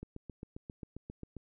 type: click train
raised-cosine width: 3 ms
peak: -30 dBFS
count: 11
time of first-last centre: 0.03-1.367 s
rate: 7.48 Hz
effects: none